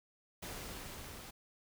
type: noise with level ramp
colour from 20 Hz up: pink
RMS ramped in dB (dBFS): -44 to -50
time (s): 0.42-1.31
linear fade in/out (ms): 10
effects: none